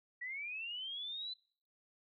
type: linear sweep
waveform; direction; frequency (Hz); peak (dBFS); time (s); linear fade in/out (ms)
sine; up; 1913 to 4038; -40; 0.21-1.34; 10
effects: noise-tail reverb RT60 0.5 s tail -24 dB re dry